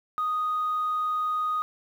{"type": "tone", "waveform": "sine", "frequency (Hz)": 1243, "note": "D#6", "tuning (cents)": -2, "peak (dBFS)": -23, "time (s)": [0.18, 1.62], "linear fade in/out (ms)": 0, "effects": ["tanh soft clip ceiling -21 dBFS", "9-bit"]}